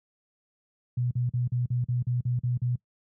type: tone bursts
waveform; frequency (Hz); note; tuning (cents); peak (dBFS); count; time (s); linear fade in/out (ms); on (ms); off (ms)
sine; 122.9; B2; -8; -23; 10; 0.97-2.757; 5; 140; 43
effects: noise-tail reverb RT60 0.1 s tail -22 dB re dry + high-pass 80 Hz 12 dB/octave